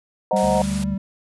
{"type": "chord", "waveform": "sine", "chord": "C half-diminished seventh", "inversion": "none", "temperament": "equal", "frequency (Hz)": [523.3, 622.3, 740, 932.3], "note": ["C5", "Eb5", "Gb5", "Bb5"], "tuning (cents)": [0, 0, 0, 0], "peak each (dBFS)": [-22, -21, -23, -24], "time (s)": [0.31, 0.62], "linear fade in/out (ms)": 2}
{"type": "tone with vibrato", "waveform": "triangle", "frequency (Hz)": 195.3, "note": "G3", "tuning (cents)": -6, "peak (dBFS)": -20, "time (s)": [0.33, 0.98], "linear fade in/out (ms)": 5, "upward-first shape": "square", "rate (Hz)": 9.4, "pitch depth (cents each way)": 16}
{"type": "noise", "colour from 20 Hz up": "white", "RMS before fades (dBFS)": -33, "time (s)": [0.36, 0.84], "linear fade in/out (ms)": 5}
{"type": "harmonic tone", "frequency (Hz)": 73.42, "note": "D2", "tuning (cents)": 0, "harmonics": [1, 2, 3], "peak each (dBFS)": [-30, -30, -30], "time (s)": [0.42, 0.96], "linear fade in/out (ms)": 20}
{"effects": ["resampled to 24000 Hz"]}